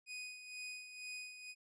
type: tone with tremolo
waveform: sawtooth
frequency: 2489 Hz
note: D#7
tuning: in tune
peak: -40 dBFS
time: 0.06-1.55 s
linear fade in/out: 50 ms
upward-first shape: sine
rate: 2.1 Hz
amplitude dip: 60%
effects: resampled to 22050 Hz